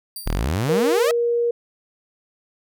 5% pulse tone with exponential decay, 4699 Hz, D8, in tune, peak -21 dBFS, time 0.16-0.53 s, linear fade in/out 2 ms, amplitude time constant 80 ms
sawtooth exponential sweep, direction up, 33 to 662 Hz, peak -16 dBFS, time 0.26-1.11 s, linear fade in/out 0 ms
sine tone, 473.1 Hz, A#4, 26 cents sharp, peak -17 dBFS, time 0.69-1.51 s, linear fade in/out 5 ms
effects none

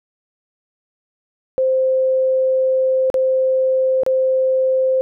sine tone with dropouts, 522 Hz, C5, 4 cents flat, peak -13 dBFS, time 1.58-5.01 s, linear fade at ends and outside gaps 0 ms, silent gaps 3.101-3.142 / 4.034-4.064 s, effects none

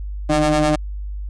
30% pulse ring-modulated tone, 150.4 Hz, D3, 42 cents sharp, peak -9 dBFS, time 0.29-0.76 s, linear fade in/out 10 ms, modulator 456 Hz, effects added 50 Hz sine -25 dBFS peak until 1.29 s + resampled to 22050 Hz

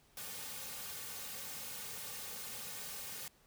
white noise with comb filter, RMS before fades -45 dBFS, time 0.17-3.28 s, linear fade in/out 2 ms, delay 3 ms, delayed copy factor -1, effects pink hiss -68 dBFS RMS until 3.46 s

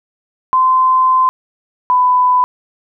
sine tone pair in turn, 1032 / 999.2 Hz, C6 / B5, -24 / +20 cents, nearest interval minor second, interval 56 cents, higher first, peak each -8 dBFS, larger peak neither, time 0.53-1.29 / 1.9-2.44 s, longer first, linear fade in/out 0 ms, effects none

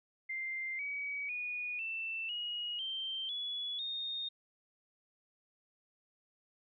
sine tone with pitch steps, 2093 / 2269 / 2460 / 2668 / 2892 / 3136 / 3400 / 3686 Hz, C7 / C#7 / D#7 / E7 / F#7 / G7 / G#7 / A#7, 0 / +40 / -20 / +20 / -40 / 0 / +40 / -20 cents, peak -36 dBFS, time 0.29-4.29 s, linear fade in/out 10 ms, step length 500 ms, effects none

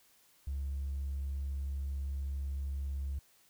triangle tone with tanh clipping, 68.9 Hz, C#2, 10 cents flat, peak -33 dBFS, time 0.47-3.19 s, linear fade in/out 5 ms, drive 1 dB, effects white hiss -66 dBFS RMS until 3.49 s

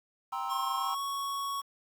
triangle chord, C dominant seventh, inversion second, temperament just, 784.9 / 941.9 / 1046.5 / 1308.1 Hz, G5 / Bb5 / C6 / E6, +2 / +18 / 0 / -14 cents, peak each -36 dBFS, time 0.32-0.95 s, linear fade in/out 10 ms
square tone with pitch glide, 1073 to 1111.5 Hz, C6 to C#6, +43 to +4 cents, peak -33 dBFS, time 0.49-1.62 s, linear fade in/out 20 ms, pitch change +61 cents, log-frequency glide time 0.76-1 s
effects 9-bit

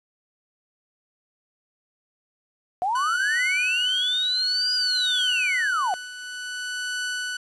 sine linear two-way sweep, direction up then down, 698.5 to 4909 to 698.5 Hz, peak -21 dBFS, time 2.82-5.94 s, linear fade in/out 0 ms, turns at 4.74 s
sawtooth tone with tremolo, 1488 Hz, F#6, 9 cents sharp, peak -22 dBFS, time 2.95-7.37 s, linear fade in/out 5 ms, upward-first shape triangle, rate 0.55 Hz, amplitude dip 70%
effects resampled to 22050 Hz + 9-bit

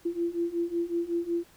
sine beating tone pair, 338.4 / 343.8 Hz, E4 / F4, +45 / -27 cents, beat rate 5.4 Hz, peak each -31 / -29 dBFS, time 0.05-1.44 s, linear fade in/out 10 ms, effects pink hiss -58 dBFS RMS until 1.56 s

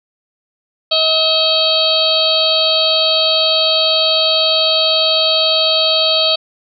harmonic tone with a mistuned harmonic, 638 Hz, D#5, 43 cents sharp, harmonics 1 / 2 / 4 / 5 / 6 / 7, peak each -17 / -25 / -24 / -17 / -17 / -16 dBFS, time 0.91-6.36 s, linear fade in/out 10 ms, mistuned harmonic 4, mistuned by +19 cents, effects none

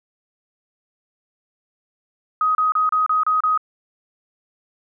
sine tone bursts, 1257 Hz, D#6, 17 cents sharp, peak -15 dBFS, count 7, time 2.41-3.576 s, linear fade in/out 2 ms, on 140 ms, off 31 ms, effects none

